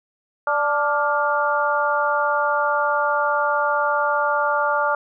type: harmonic tone with a mistuned harmonic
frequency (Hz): 293.3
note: D4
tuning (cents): -2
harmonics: 2 / 3 / 4 / 5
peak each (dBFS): -23 / -23 / -23 / -23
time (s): 0.47-4.95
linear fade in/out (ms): 2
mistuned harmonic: 5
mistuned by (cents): -70
effects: none